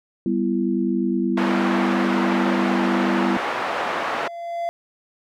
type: chord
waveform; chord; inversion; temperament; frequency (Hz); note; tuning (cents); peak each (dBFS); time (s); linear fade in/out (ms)
sine; E minor; first; equal with one note detuned; 196 / 246.9 / 335.2; G3 / B3 / E4; 0 / 0 / +29; -23; 0.26-3.37; 2
type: band-pass noise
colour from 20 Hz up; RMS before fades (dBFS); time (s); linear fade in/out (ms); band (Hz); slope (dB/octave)
pink; -25; 1.37-4.28; 5; 590 to 1700; 12
type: tone with exponential growth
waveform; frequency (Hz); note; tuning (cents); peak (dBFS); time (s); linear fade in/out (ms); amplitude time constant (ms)
triangle; 684; F5; -36; -19; 3.31-4.69; 0; 300
effects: none